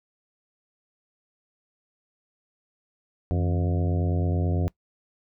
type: harmonic tone with a mistuned harmonic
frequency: 89 Hz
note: F2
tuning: 33 cents sharp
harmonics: 1 / 2 / 3 / 4 / 5 / 6 / 7 / 8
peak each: -23 / -29 / -33 / -35 / -37 / -39 / -40 / -41 dBFS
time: 3.31-4.68 s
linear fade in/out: 0 ms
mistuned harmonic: 2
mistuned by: -140 cents
effects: noise-tail reverb RT60 0.1 s tail -21 dB re dry